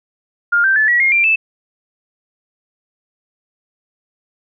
sine tone with pitch steps, 1410 / 1564.5 / 1735.9 / 1926.1 / 2137 / 2371 / 2631 Hz, F6 / G6 / A6 / B6 / C7 / D7 / E7, +16 / -4 / -24 / -44 / +36 / +16 / -4 cents, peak -10 dBFS, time 0.52-1.36 s, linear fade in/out 10 ms, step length 120 ms, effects none

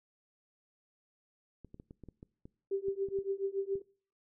clicks, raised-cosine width 3 ms, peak -36 dBFS, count 12, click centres 1.647 / 1.744 / 1.799 / 1.909 / 2.037 / 2.087 / 2.229 / 2.455 / 2.884 / 3.086 / 3.188 / 3.755 s
sine tone with tremolo, 392 Hz, G4, in tune, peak -28 dBFS, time 2.71-3.82 s, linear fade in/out 5 ms, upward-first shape triangle, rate 7.1 Hz, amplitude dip 100%
effects noise-tail reverb RT60 0.5 s tail -23 dB re dry

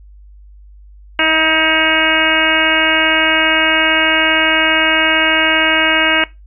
harmonic tone, 317.6 Hz, D#4, 36 cents sharp, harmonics 1 / 2 / 3 / 4 / 5 / 6 / 7 / 8 / 9, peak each -21 / -21 / -21 / -22 / -17 / -22 / -17 / -21 / -17 dBFS, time 1.19-6.24 s, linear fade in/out 2 ms, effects noise-tail reverb RT60 0.2 s tail -19 dB re dry + added 50 Hz sine -37 dBFS peak until 6.46 s

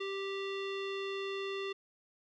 square tone with low-pass filter, 392 Hz, G4, in tune, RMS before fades -38 dBFS, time 0-1.73 s, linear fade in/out 10 ms, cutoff 3300 Hz, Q 3.3, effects none

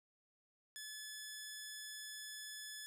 10% pulse tone, 1721 Hz, A6, 39 cents flat, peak -38 dBFS, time 0.76-2.86 s, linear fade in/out 0 ms, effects none

